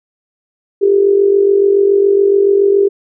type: tone with amplitude modulation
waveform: sine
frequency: 398.3 Hz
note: G4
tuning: 28 cents sharp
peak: -4 dBFS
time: 0.81-2.89 s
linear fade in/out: 20 ms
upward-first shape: sine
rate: 47.1 Hz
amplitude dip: 65%
effects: none